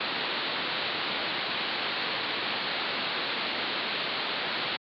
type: low-pass noise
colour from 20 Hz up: white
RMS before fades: -31 dBFS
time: 0-4.77 s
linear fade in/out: 10 ms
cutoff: 4400 Hz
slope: 96 dB/octave
effects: high-pass 200 Hz 12 dB/octave